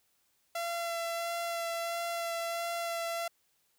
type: tone with vibrato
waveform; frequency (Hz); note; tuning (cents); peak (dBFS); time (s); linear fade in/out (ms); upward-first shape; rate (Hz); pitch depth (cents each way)
sawtooth; 678; E5; +49; -29; 0.55-3.28; 5; sine; 1.5; 13
effects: white hiss -73 dBFS RMS until 3.78 s